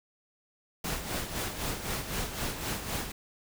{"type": "noise with tremolo", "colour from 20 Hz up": "pink", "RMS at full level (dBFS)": -32, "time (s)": [0.84, 3.12], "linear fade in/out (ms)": 5, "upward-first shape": "sine", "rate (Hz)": 3.9, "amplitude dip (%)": 60, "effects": []}